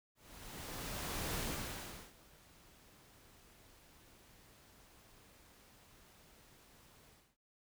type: noise with ADSR envelope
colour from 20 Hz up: pink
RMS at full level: -39 dBFS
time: 0.15-7.37 s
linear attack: 1200 ms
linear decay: 770 ms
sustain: -24 dB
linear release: 270 ms
effects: none